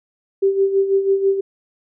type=tone with tremolo; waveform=sine; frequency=390.8 Hz; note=G4; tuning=5 cents flat; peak=-11 dBFS; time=0.42-1.41 s; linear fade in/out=10 ms; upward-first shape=sine; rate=6.1 Hz; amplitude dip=65%; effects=none